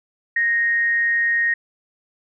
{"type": "tone with frequency modulation", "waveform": "sine", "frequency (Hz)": 1864.7, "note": "A#6", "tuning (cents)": 0, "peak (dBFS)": -16, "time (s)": [0.36, 1.54], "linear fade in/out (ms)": 5, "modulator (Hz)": 216, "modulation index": 0.21, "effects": []}